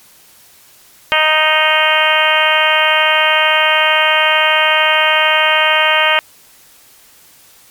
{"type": "harmonic tone", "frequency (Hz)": 311.1, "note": "D#4", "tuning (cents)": 0, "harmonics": [2, 3, 4, 5, 6, 7, 8, 9, 10], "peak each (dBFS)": [-18, -18, -18, -18, -18, -18, -18, -18, -18], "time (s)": [1.12, 6.19], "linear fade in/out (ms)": 0, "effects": ["white hiss -45 dBFS RMS until 7.7 s", "MP3 96 kbps"]}